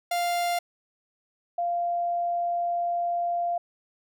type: tone pair in turn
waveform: 45% pulse / sine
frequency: 698 / 694.3 Hz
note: F5 / F5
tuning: -1 / -10 cents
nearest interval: unison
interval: 9 cents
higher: first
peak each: -24 dBFS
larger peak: neither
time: 0.11-0.59 / 1.58-3.58 s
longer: second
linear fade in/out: 5 ms
effects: none